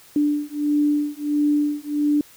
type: beating tone pair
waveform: sine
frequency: 293.7 / 295.2 Hz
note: D4 / D4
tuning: 0 / +9 cents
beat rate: 1.5 Hz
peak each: -21 dBFS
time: 0.16-2.21 s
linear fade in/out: 2 ms
effects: white hiss -49 dBFS RMS until 2.36 s